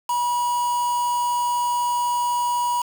triangle tone with quantisation, 968 Hz, B5, 35 cents flat, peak -18 dBFS, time 0.09-2.82 s, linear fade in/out 5 ms, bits 5, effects none

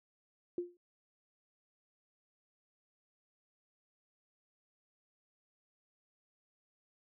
sine tone with exponential decay, 351.6 Hz, F4, 12 cents sharp, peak -30 dBFS, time 0.58-0.77 s, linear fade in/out 2 ms, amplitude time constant 40 ms, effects none

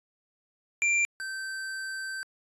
square tone pair in turn, 2367 / 1552.5 Hz, D7 / G6, +13 / -17 cents, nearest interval perfect fifth, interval 730 cents, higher first, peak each -23 / -34 dBFS, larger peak first, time 0.82-1.05 / 1.2-2.23 s, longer second, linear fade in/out 0 ms, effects resampled to 24000 Hz

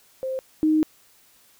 sine tone pair in turn, 524 / 310.9 Hz, C5 / D#4, +2 / -1 cents, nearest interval major sixth, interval 903 cents, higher first, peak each -25 / -16 dBFS, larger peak second, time 0.23-0.39 / 0.63-0.83 s, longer second, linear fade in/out 0 ms, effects white hiss -57 dBFS RMS until 1.59 s

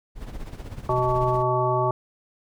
brown noise with tremolo, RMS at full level -32 dBFS, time 0.15-1.44 s, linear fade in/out 50 ms, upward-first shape sine, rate 16 Hz, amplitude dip 65%
harmonic tone, 125.5 Hz, B2, 28 cents sharp, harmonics 1 / 3 / 5 / 7 / 9, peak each -26 / -26 / -26 / -26 / -26 dBFS, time 0.89-1.91 s, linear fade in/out 2 ms
effects none

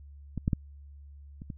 clicks, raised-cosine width 5 ms, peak -20 / -13 / -13 / -28 / -24 dBFS, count 5, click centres 0.377 / 0.479 / 0.532 / 1.419 / 1.502 s, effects added 71 Hz sine -46 dBFS peak until 1.57 s

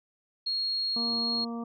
sine tone, 4285 Hz, C8, 40 cents sharp, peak -27 dBFS, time 0.46-1.45 s, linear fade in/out 10 ms
harmonic tone, 233.1 Hz, A#3, in tune, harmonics 1 / 2 / 3 / 4 / 5, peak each -33 / -42 / -44 / -48 / -45 dBFS, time 0.96-1.64 s, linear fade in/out 5 ms
effects none

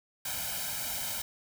white noise with comb filter, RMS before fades -35 dBFS, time 0.25-1.22 s, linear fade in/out 5 ms, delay 1.3 ms, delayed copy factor +0.9, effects none

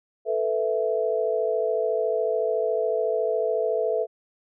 sine chord, A suspended second, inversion none, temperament equal, 440 / 493.9 / 659.3 Hz, A4 / B4 / E5, 0 / 0 / 0 cents, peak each -25 / -27 / -26 dBFS, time 0.25-4.07 s, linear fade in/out 50 ms, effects none

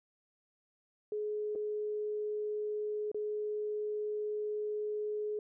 sine tone with dropouts, 422 Hz, G#4, 28 cents sharp, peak -33 dBFS, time 1.12-5.39 s, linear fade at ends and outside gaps 2 ms, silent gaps 1.552-1.557 / 3.116-3.145 s, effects none

